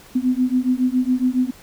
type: beating tone pair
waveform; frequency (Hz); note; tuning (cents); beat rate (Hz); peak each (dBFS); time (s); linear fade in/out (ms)
sine; 250 / 257.2; B3 / C4; +21 / -30; 7.2; -19; 0.15-1.51; 10
effects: pink hiss -46 dBFS RMS until 1.62 s

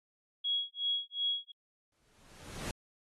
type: tone with tremolo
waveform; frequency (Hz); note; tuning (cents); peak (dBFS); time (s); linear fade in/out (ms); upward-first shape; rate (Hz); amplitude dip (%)
sine; 3322; G#7; 0; -28; 0.44-1.52; 10; sine; 2.7; 100
type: noise with exponential growth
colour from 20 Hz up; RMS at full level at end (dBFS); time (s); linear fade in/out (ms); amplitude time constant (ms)
pink; -38; 1.92-2.71; 2; 170
effects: low-pass 11000 Hz 12 dB/octave + AAC 32 kbps

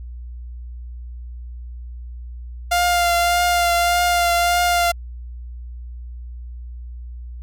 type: tone with vibrato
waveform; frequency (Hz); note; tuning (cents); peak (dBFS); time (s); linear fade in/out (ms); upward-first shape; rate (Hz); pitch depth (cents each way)
sawtooth; 698.5; F5; 0; -11; 2.71-4.92; 10; triangle; 1.7; 23
effects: added 60 Hz sine -30 dBFS peak until 7.42 s + MP3 96 kbps

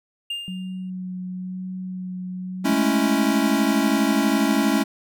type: tone with exponential decay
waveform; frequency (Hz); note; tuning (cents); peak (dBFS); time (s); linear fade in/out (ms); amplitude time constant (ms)
triangle; 2808; F7; +9; -22; 0.3-0.9; 5; 130
type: tone with vibrato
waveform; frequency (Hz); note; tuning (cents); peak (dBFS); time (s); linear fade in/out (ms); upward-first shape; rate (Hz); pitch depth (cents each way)
sine; 184.3; F#3; -7; -28; 0.48-2.73; 0; sine; 1; 12
type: chord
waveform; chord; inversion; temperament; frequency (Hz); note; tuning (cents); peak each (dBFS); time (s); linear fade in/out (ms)
square; A major seventh; third; equal; 207.7 / 220 / 277.2 / 329.6; G#3 / A3 / C#4 / E4; 0 / 0 / 0 / 0; -25 / -24 / -22 / -26; 2.64-4.84; 20
effects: none

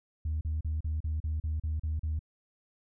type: tone bursts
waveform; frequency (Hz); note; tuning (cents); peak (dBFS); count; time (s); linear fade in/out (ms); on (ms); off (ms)
sine; 77.78; D#2; 0; -27; 10; 0.25-2.192; 5; 160; 38
effects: tanh soft clip ceiling -26 dBFS

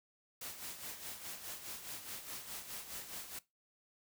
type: noise with tremolo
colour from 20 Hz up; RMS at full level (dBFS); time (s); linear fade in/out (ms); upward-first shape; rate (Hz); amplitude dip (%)
white; -44; 0.41-3.39; 5; sine; 4.8; 60
effects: noise-tail reverb RT60 0.2 s tail -19 dB re dry

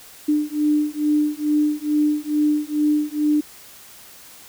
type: beating tone pair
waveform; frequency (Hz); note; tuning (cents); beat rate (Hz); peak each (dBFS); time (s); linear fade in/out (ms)
sine; 298.2 / 300.5; D4 / D4; +27 / +40; 2.3; -20; 0.28-3.41; 10
effects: white hiss -44 dBFS RMS until 4.48 s

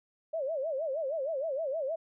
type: tone with vibrato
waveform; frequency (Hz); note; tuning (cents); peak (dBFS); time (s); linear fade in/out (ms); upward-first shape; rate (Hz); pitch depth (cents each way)
sine; 588; D5; +2; -30; 0.33-1.96; 10; sine; 6.4; 210
effects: none

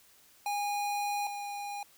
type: tone pair in turn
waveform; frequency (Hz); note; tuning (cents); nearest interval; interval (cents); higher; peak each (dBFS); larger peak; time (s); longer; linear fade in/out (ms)
square; 819 / 814.4; G#5 / G#5; -24 / -34; unison; 10; first; -31 / -37; first; 0.46-1.27 / 1.27-1.83; first; 2
effects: white hiss -61 dBFS RMS until 1.97 s

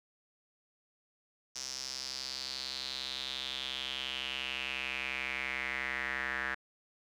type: tone with band-pass filter sweep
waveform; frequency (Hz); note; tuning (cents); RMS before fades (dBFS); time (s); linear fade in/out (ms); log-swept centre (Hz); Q
square; 65.7; C2; +8; -38; 1.55-6.55; 10; 5700 to 1700; 5.2
effects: none

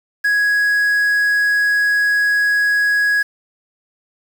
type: tone with quantisation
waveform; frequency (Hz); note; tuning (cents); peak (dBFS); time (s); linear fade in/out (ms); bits
triangle; 1665; G#6; +4; -11; 0.24-3.23; 10; 6
effects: none

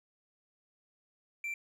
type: tone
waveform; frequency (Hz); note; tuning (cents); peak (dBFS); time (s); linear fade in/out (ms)
triangle; 2349; D7; 0; -33; 1.44-1.54; 2
effects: none

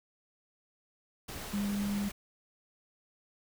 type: tone in noise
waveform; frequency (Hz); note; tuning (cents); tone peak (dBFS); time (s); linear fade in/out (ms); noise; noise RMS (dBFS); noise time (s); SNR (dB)
sine; 202.7; G#3; -42; -30; 1.53-2.09; 10; pink; -42; 1.28-2.12; +9
effects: none

